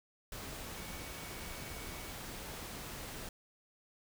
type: tone in noise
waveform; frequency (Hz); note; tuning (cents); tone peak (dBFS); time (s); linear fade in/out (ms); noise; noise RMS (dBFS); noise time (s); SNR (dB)
sine; 2245; C#7; +21; -55; 0.77-2.11; 2; pink; -45; 0.32-3.29; -13
effects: none